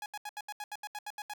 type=tone bursts; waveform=sawtooth; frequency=835 Hz; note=G#5; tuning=9 cents sharp; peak=-34 dBFS; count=12; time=0.02-1.336 s; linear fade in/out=2 ms; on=40 ms; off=76 ms; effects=none